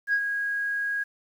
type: tone with ADSR envelope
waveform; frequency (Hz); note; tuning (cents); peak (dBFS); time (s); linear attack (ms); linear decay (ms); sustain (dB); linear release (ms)
sine; 1644; G#6; -18; -18; 0.07-1.04; 62; 65; -7; 14
effects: tanh soft clip ceiling -16 dBFS + 9-bit